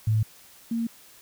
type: tone pair in turn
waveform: sine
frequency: 109.1 / 230.4 Hz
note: A2 / A#3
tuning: -14 / -20 cents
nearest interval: octave + minor second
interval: 1294 cents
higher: second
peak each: -19 / -24 dBFS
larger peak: first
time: 0.07-0.23 / 0.71-0.87 s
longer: neither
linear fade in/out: 5 ms
effects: white hiss -52 dBFS RMS until 1.21 s